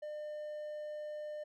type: tone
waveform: triangle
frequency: 602 Hz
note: D5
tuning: 43 cents sharp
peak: -38 dBFS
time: 0.02-1.44 s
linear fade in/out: 10 ms
effects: none